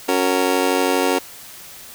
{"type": "chord", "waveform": "25% pulse", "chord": "F# major", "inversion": "second", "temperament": "just", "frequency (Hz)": [277.5, 370, 462.5], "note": ["C#4", "F#4", "A#4"], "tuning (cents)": [2, 0, -14], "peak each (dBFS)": -17, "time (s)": [0.08, 1.19], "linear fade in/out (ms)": 10, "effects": ["white hiss -39 dBFS RMS until 1.94 s"]}